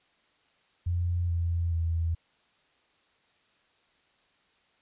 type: tone with pitch steps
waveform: sine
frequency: 87.31 / 85.07 / 82.89 Hz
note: F2 / F2 / E2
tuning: 0 / -45 / +10 cents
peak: -25 dBFS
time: 0.86-2.15 s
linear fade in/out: 10 ms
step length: 430 ms
effects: white hiss -67 dBFS RMS until 4.81 s + resampled to 8000 Hz